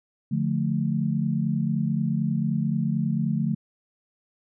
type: chord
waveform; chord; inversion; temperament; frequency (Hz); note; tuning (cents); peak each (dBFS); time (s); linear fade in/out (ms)
sine; D minor; none; just; 146.83 / 176.2 / 220.2; D3 / F3 / A3; 0 / +16 / +2; -26 / -27 / -26; 0.31-3.55; 10
effects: none